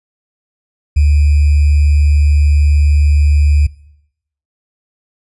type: tone with sample-and-hold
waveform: sine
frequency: 73.42 Hz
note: D2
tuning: in tune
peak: -6 dBFS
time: 0.96-3.67 s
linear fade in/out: 10 ms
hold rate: 2450 Hz
effects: noise-tail reverb RT60 0.8 s tail -22 dB re dry + resampled to 24000 Hz